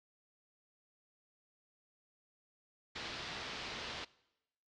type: low-pass noise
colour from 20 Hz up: white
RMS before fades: -44 dBFS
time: 2.95-4.05 s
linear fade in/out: 10 ms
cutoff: 4600 Hz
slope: 24 dB/octave
effects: noise-tail reverb RT60 0.9 s tail -22 dB re dry + low-pass 7000 Hz 12 dB/octave